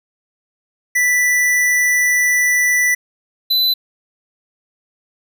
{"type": "tone pair in turn", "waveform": "square", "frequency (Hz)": [1975.5, 4008], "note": ["B6", "B7"], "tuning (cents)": [0, 25], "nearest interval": "octave", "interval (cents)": 1225, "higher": "second", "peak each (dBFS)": -13, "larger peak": "neither", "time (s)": [[0.95, 2.95], [3.5, 3.74]], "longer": "first", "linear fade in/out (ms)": 10, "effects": []}